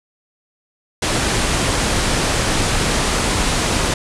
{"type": "low-pass noise", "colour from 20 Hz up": "pink", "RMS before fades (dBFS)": -18, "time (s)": [1.02, 3.94], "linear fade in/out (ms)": 5, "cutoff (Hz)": 10000, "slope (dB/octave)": 48, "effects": []}